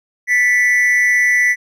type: tone with amplitude modulation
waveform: triangle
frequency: 1975.5 Hz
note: B6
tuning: in tune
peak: -6 dBFS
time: 0.27-1.56 s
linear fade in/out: 50 ms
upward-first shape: sine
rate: 216 Hz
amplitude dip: 65%
effects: none